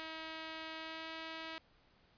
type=tone with pitch glide; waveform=5% pulse; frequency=319.7 to 322.7 Hz; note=D#4 to E4; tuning=+47 to -37 cents; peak=-32 dBFS; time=0-1.58 s; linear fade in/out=0 ms; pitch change=+16 cents; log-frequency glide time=0.76-1.1 s; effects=pink hiss -69 dBFS RMS until 2.17 s + resampled to 11025 Hz